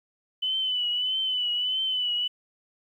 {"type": "tone with vibrato", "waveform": "sine", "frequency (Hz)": 3002, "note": "F#7", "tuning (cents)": 24, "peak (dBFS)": -24, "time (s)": [0.42, 2.28], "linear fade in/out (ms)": 10, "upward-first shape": "triangle", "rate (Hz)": 1.6, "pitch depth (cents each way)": 61, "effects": ["10-bit"]}